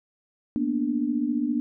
sine tone cluster, 228.9 / 243.7 / 293.9 Hz, A#3 / B3 / D4, -31 / -23 / +1 cents, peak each -31 / -26 / -26 dBFS, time 0.56-1.6 s, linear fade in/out 0 ms, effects none

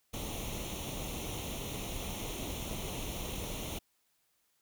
pink noise with comb filter, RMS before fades -39 dBFS, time 0.13-3.79 s, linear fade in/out 10 ms, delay 0.31 ms, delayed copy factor +0.75, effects white hiss -75 dBFS RMS until 4.61 s

